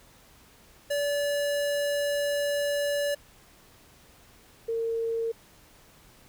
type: tone pair in turn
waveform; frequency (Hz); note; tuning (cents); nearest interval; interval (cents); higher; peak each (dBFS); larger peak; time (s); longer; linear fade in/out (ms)
square / sine; 576 / 456.6; D5 / A#4; -34 / -36; major third; 402; first; -26; neither; 0.9-3.15 / 4.68-5.32; first; 10
effects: pink hiss -56 dBFS RMS until 6.28 s